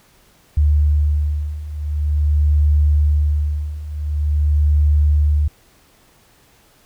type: beating tone pair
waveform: sine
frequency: 74 / 74.46 Hz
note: D2 / D2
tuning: +14 / +24 cents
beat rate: 0.46 Hz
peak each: -18 / -15 dBFS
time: 0.57-5.48 s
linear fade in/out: 5 ms
effects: pink hiss -53 dBFS RMS until 6.85 s